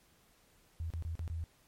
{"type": "tone with dropouts", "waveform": "sine", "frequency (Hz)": 82.1, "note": "E2", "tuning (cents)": -6, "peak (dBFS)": -35, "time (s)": [0.8, 1.44], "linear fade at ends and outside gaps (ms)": 0, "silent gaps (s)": [[0.903, 0.937], [1.024, 1.05], [1.154, 1.193], [1.278, 1.299]], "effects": ["pink hiss -67 dBFS RMS until 1.67 s", "MP3 64 kbps"]}